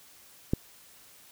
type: click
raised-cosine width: 3 ms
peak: -11 dBFS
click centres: 0.535 s
effects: white hiss -55 dBFS RMS until 1.31 s